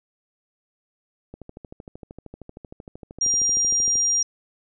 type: click train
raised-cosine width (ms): 2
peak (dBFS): -25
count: 35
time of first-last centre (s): 1.34-3.955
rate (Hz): 13
type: tone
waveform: sine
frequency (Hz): 5700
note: F8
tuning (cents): +34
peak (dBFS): -18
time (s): 3.21-4.23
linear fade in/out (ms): 5
effects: none